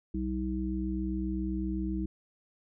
harmonic tone, 63.8 Hz, C2, 43 cents flat, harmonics 1 / 3 / 5, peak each -34 / -34 / -34 dBFS, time 0.14-2.06 s, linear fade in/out 5 ms, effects none

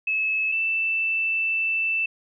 sine tone pair in turn, 2595 / 2654 Hz, E7 / E7, -28 / +11 cents, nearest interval unison, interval 39 cents, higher second, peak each -21 dBFS, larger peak neither, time 0.07-0.52 / 0.52-2.06 s, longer second, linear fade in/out 5 ms, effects none

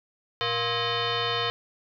sine tone with frequency modulation, 1289 Hz, E6, 39 cents flat, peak -24 dBFS, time 0.41-1.5 s, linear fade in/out 0 ms, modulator 587 Hz, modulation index 4.6, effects none

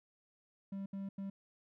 triangle tone bursts at uneven times, 196 Hz, G3, in tune, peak -37 dBFS, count 3, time 0.72-0.86 / 0.93-1.09 / 1.18-1.3 s, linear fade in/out 5 ms, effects none

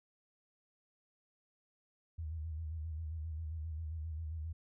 sine tone with vibrato, 79.4 Hz, D#2, 36 cents sharp, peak -38 dBFS, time 2.18-4.53 s, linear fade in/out 10 ms, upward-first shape square, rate 7.5 Hz, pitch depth 60 cents each way, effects none

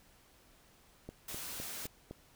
click train, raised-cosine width 2 ms, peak -30 dBFS, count 5, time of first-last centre 1.09-2.11 s, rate 3.92 Hz
white noise, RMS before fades -43 dBFS, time 1.28-1.87 s, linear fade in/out 5 ms
effects pink hiss -64 dBFS RMS until 2.35 s

